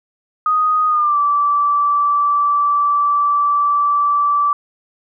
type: tone with pitch glide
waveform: sine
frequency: 1244.5 to 1161.2 Hz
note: D#6 to D6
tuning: 0 to -20 cents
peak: -12 dBFS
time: 0.46-4.53 s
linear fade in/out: 2 ms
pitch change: -120 cents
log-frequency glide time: 0.88-1.18 s
effects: none